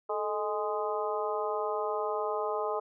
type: harmonic tone with a mistuned harmonic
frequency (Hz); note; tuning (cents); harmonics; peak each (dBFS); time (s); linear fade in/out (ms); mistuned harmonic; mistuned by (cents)
207.7; G#3; 0; 2 / 3 / 4 / 5 / 6; -33 / -35 / -36 / -37 / -38; 0.09-2.8; 10; 2; +75
effects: none